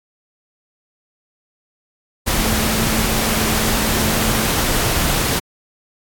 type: tone in noise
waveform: sine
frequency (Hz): 220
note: A3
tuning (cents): 0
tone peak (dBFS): -23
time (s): 2.35-4.49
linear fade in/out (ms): 20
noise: pink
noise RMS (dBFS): -18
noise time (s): 2.26-5.4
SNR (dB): -8
effects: AAC 64 kbps